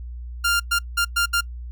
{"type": "tone bursts at uneven times", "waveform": "sawtooth", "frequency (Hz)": 1396.9, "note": "F6", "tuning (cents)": 0, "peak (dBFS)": -14, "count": 5, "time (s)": [[0.44, 0.6], [0.71, 0.79], [0.97, 1.05], [1.16, 1.26], [1.33, 1.41]], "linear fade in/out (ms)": 10, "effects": ["noise-tail reverb RT60 0.1 s tail -26 dB re dry", "added 60 Hz sine -31 dBFS peak until 1.71 s"]}